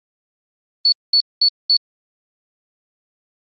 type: tone bursts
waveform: sine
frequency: 4435 Hz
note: C#8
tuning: in tune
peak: -10 dBFS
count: 4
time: 0.85-1.768 s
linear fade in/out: 2 ms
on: 72 ms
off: 210 ms
effects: Opus 32 kbps